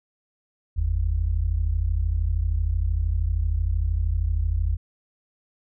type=tone pair together; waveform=sine; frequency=48.34 / 81.3 Hz; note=G1 / E2; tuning=-23 / -23 cents; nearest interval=major sixth; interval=900 cents; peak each=-23 dBFS; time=0.76-4.77 s; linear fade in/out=20 ms; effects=none